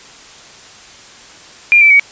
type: tone with pitch steps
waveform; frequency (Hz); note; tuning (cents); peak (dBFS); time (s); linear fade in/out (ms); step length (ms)
sine; 2400 / 2325 / 2252; D7 / D7 / C#7; +37 / -18 / +27; -4; 1.72-1.996; 0; 92
effects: white hiss -38 dBFS RMS until 2.11 s + resampled to 16000 Hz